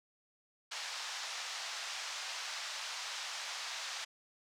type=band-pass noise; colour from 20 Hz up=white; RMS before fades=-42 dBFS; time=0.71-4.05 s; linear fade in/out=10 ms; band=700 to 6000 Hz; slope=24 dB/octave; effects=none